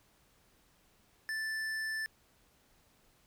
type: tone with tanh clipping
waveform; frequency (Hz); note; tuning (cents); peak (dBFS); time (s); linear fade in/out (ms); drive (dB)
sine; 1760; A6; 0; -36; 1.29-2.06; 0; 14
effects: pink hiss -68 dBFS RMS until 3.26 s